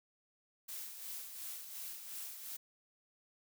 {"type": "noise with tremolo", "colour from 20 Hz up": "blue", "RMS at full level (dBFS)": -44, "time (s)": [0.68, 2.57], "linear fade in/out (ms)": 10, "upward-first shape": "sine", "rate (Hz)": 2.8, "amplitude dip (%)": 50, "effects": []}